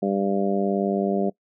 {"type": "harmonic tone", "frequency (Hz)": 98.9, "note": "G2", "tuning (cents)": 16, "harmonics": [2, 3, 4, 5, 6, 7], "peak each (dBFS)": [-24, -30, -26, -32, -29, -30], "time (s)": [0.02, 1.3], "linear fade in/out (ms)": 10, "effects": ["noise-tail reverb RT60 0.1 s tail -22 dB re dry"]}